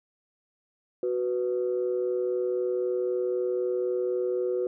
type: tone pair together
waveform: sine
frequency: 370 / 493.9 Hz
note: F#4 / B4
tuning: 0 / 0 cents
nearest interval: perfect fourth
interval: 500 cents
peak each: -26 / -28 dBFS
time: 1.03-4.67 s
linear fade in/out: 2 ms
effects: tanh soft clip ceiling -18 dBFS